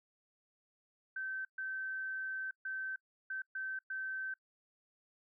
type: tone bursts at uneven times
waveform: sine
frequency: 1544 Hz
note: G6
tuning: 27 cents flat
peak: -37 dBFS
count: 6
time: 1.16-1.45 / 1.58-2.51 / 2.65-2.96 / 3.3-3.42 / 3.55-3.79 / 3.9-4.34 s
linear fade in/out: 5 ms
effects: noise-tail reverb RT60 0.1 s tail -25 dB re dry